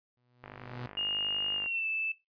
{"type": "tone with exponential growth", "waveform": "sawtooth", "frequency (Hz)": 122.9, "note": "B2", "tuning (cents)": -8, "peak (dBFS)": -32, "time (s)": [0.17, 0.86], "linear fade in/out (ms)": 0, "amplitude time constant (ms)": 150}
{"type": "click train", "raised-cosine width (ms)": 0.5, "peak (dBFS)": -29, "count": 63, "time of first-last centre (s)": [0.44, 1.66], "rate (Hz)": 50.8}
{"type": "tone with pitch glide", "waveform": "sine", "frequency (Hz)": [2841, 2635], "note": ["F7", "E7"], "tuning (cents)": [29, -1], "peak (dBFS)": -30, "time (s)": [0.97, 2.12], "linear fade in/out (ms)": 5, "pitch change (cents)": -130, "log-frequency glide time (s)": [1.55, 1.86]}
{"effects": ["noise-tail reverb RT60 0.2 s tail -17 dB re dry", "resampled to 11025 Hz"]}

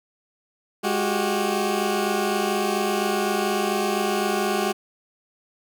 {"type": "tone cluster", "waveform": "20% pulse", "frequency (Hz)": [207.3, 363, 387.2], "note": ["G#3", "F#4", "G4"], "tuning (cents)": [-3, -33, -21], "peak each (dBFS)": -21, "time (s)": [0.83, 4.73], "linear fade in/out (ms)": 20, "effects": []}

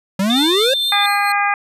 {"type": "exponential sweep", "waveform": "square", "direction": "up", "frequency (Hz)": [185, 556], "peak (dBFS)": -15, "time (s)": [0.19, 0.74], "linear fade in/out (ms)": 5}
{"type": "tone with vibrato", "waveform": "sine", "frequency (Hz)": 3579, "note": "A7", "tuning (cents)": 29, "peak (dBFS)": -16, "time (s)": [0.3, 1.06], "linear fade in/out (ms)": 2, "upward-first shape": "triangle", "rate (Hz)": 5.4, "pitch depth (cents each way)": 13}
{"type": "tone with tremolo", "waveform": "sawtooth", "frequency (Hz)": 4200, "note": "C8", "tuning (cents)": 6, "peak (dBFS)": -20, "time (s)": [0.36, 1.32], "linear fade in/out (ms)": 2, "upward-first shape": "sine", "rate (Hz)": 4.4, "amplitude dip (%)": 65}
{"type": "harmonic tone", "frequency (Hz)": 405.9, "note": "G#4", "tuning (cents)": -40, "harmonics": [2, 3, 4, 5, 6], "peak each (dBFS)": [-18, -20, -21, -22, -23], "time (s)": [0.92, 1.54], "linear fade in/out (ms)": 2}
{"effects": ["resampled to 32000 Hz"]}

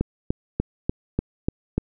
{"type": "click train", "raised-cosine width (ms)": 3, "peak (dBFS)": -8, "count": 7, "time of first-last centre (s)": [0.01, 1.78], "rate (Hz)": 3.39, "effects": []}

